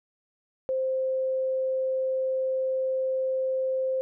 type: tone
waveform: sine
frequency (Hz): 523.3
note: C5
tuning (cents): 0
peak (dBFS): -24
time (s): 0.69-4.01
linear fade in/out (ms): 0
effects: none